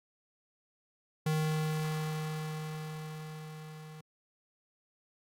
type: tone with level ramp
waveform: square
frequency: 155.56 Hz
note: D#3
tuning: in tune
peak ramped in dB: -28 to -47 dBFS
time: 1.26-4.01 s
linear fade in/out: 5 ms
effects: AAC 48 kbps